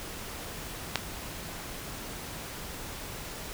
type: clicks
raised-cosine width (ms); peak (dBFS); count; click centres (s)
0.2; -7 / -25; 2; 0.957 / 0.974
effects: pink hiss -40 dBFS RMS until 3.53 s